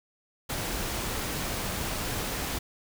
pink noise, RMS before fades -32 dBFS, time 0.49-2.59 s, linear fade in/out 10 ms, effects none

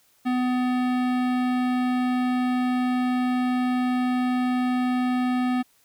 sine tone with hard clipping, 250.7 Hz, B3, 26 cents sharp, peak -23 dBFS, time 0.25-5.63 s, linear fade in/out 20 ms, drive 18 dB, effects white hiss -62 dBFS RMS until 5.84 s

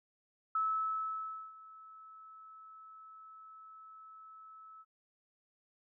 sine tone with ADSR envelope, 1302 Hz, E6, 22 cents flat, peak -29 dBFS, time 0.55-4.85 s, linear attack 4 ms, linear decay 970 ms, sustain -22 dB, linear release 42 ms, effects none

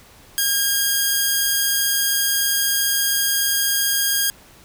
5% pulse tone, 1623 Hz, G#6, 40 cents flat, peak -6 dBFS, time 0.38-4.3 s, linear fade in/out 0 ms, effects pink hiss -48 dBFS RMS until 4.64 s

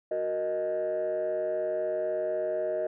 sine chord, D# minor, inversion first, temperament equal, 370 / 466.2 / 622.3 Hz, F#4 / A#4 / D#5, 0 / 0 / 0 cents, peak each -33 / -33 / -27 dBFS, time 0.11-2.87 s, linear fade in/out 5 ms, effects tanh soft clip ceiling -23 dBFS

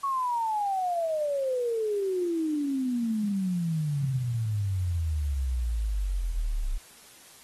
sine exponential sweep, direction down, 1120 to 32.7 Hz, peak -25 dBFS, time 0.03-6.78 s, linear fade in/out 10 ms, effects white hiss -52 dBFS RMS until 7.43 s + AAC 32 kbps

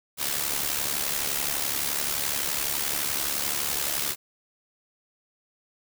white noise with amplitude modulation, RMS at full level -25 dBFS, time 0.17-4.16 s, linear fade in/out 50 ms, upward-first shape sine, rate 71.7 Hz, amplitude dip 65%, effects none

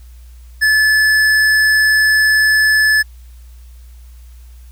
sine tone with tanh clipping, 1731 Hz, A6, 29 cents flat, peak -11 dBFS, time 0.61-3.03 s, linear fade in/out 20 ms, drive 14 dB, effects added 60 Hz sine -35 dBFS peak until 4.71 s + white hiss -53 dBFS RMS until 4.71 s

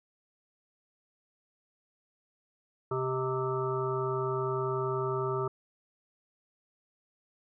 harmonic tone with a mistuned harmonic, 130.7 Hz, C3, 1 cent flat, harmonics 1 / 3 / 5 / 7 / 9 / 10, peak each -35 / -31 / -41 / -40 / -37 / -39 dBFS, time 2.91-5.48 s, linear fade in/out 5 ms, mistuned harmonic 5, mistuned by -40 cents, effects none

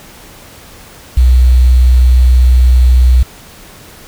sine tone with quantisation, 62.5 Hz, B1, 21 cents sharp, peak -3 dBFS, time 1.17-3.23 s, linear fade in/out 5 ms, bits 5, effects pink hiss -36 dBFS RMS until 4.07 s

